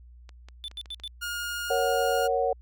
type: clicks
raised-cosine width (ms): 0.2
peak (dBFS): -30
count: 5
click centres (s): 0.292 / 0.486 / 0.714 / 0.858 / 0.999
type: tone bursts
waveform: triangle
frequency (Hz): 3520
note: A7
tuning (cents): 0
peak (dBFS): -32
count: 4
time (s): 0.64-1.077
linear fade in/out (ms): 0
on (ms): 41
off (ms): 91
type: tone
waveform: sawtooth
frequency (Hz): 1424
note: F6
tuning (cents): +33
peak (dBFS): -27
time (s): 1.21-2.28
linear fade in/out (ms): 20
type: chord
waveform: sine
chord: F# major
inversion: first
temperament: equal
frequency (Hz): 466.2 / 554.4 / 740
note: A#4 / C#5 / F#5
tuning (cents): 0 / 0 / 0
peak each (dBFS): -27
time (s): 1.7-2.53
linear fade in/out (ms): 5
effects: added 60 Hz sine -47 dBFS peak until 2.61 s